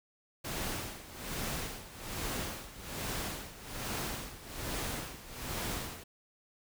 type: noise with tremolo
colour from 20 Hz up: pink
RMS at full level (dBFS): -36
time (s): 0.44-6.04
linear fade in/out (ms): 10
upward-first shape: sine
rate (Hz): 1.2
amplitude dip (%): 80
effects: none